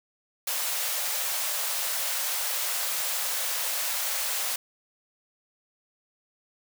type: high-pass noise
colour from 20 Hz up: white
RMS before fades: -29 dBFS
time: 0.47-4.56 s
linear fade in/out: 5 ms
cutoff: 490 Hz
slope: 96 dB/octave
effects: none